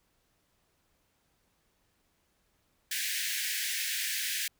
pink high-pass noise, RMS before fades -33 dBFS, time 2.91-4.48 s, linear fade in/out 5 ms, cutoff 1600 Hz, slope 96 dB/octave, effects pink hiss -73 dBFS RMS until 4.59 s

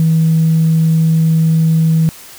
sine tone, 161.2 Hz, E3, 38 cents flat, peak -7 dBFS, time 0-2.09 s, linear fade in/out 0 ms, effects tanh soft clip ceiling -4 dBFS + white hiss -36 dBFS RMS until 2.38 s

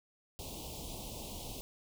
pink band-stop noise, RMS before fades -44 dBFS, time 0.39-1.61 s, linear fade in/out 0 ms, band 950 to 2700 Hz, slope 48 dB/octave, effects none

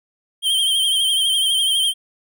square tone with vibrato, 3161 Hz, G7, 14 cents sharp, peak -16 dBFS, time 0.42-1.94 s, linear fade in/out 50 ms, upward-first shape triangle, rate 12 Hz, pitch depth 62 cents each way, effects none

